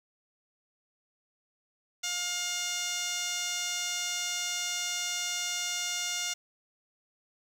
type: tone with band-pass filter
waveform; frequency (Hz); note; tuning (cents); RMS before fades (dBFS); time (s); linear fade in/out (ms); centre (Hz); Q
15% pulse; 710; F5; +28; -33; 2.03-6.34; 10; 5100; 3.3
effects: 9-bit